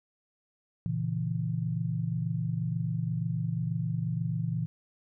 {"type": "chord", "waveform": "sine", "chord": "A# diminished", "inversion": "none", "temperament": "equal", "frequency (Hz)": [116.54, 138.59, 164.81], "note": ["A#2", "C#3", "E3"], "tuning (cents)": [0, 0, 0], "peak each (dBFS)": [-32, -35, -31], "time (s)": [0.86, 4.66], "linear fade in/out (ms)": 0, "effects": []}